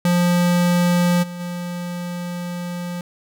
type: tone with level steps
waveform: square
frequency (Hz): 175.8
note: F3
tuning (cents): +12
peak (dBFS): -15 / -30 / -26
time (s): 0.05-3.01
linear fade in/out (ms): 2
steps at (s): 1.22 / 1.39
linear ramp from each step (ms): 20
effects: none